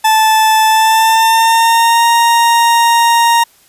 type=tone with pitch glide; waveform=40% pulse; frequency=875 to 932.4 Hz; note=A5 to A#5; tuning=-10 to 0 cents; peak=-6 dBFS; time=0.04-3.44 s; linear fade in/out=10 ms; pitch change=+110 cents; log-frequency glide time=0.66-2.06 s; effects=white hiss -48 dBFS RMS until 3.68 s + resampled to 32000 Hz